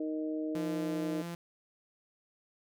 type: harmonic tone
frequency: 155.56 Hz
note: D#3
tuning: in tune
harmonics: 2 / 3 / 4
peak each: -33 / -41 / -42 dBFS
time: 0-1.22 s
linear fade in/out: 5 ms
type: tone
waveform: sawtooth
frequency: 170.8 Hz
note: F3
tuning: 38 cents flat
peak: -34 dBFS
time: 0.55-1.35 s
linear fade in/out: 2 ms
effects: none